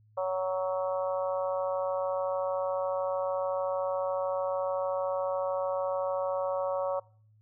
harmonic tone, 186.4 Hz, F#3, 13 cents sharp, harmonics 3 / 4 / 5 / 6 / 7, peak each -29 / -38 / -38 / -38 / -44 dBFS, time 0.17-7 s, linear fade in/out 10 ms, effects noise-tail reverb RT60 0.5 s tail -23 dB re dry + added 107 Hz sine -59 dBFS peak until 7.41 s

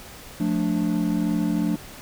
triangle chord, D minor, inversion first, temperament equal with one note detuned, 177.46 / 220 / 293.7 Hz, F3 / A3 / D4, +28 / 0 / 0 cents, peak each -23 dBFS, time 0.4-1.76 s, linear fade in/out 5 ms, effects pink hiss -42 dBFS RMS until 2.01 s

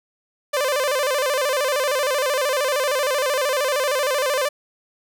sawtooth tone with vibrato, 551 Hz, C#5, 11 cents flat, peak -15 dBFS, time 0.53-4.49 s, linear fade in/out 10 ms, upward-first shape square, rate 13 Hz, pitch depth 110 cents each way, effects none

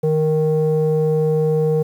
square tone with low-pass filter, 155.56 Hz, D#3, in tune, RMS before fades -17 dBFS, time 0.03-1.83 s, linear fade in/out 10 ms, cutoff 530 Hz, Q 8.7, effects 8-bit

